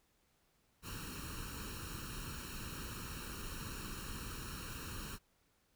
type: noise with comb filter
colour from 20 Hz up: pink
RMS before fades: -45 dBFS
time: 0.82-5.19 s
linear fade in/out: 50 ms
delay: 0.72 ms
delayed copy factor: +0.85
effects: pink hiss -75 dBFS RMS until 5.75 s